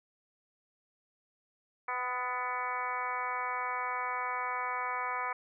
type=harmonic tone with a mistuned harmonic; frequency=250 Hz; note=B3; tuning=21 cents sharp; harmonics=2 / 3 / 4 / 5 / 6 / 7 / 8 / 9; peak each=-46 / -41 / -36 / -38 / -44 / -43 / -45 / -40 dBFS; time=1.88-5.33 s; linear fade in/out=5 ms; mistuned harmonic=6; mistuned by=-31 cents; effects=none